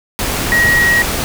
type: tone in noise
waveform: sine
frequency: 1900 Hz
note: A#6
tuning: 33 cents sharp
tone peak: -9 dBFS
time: 0.52-1.02 s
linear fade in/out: 0 ms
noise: pink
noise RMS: -18 dBFS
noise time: 0.19-1.24 s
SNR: +6 dB
effects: none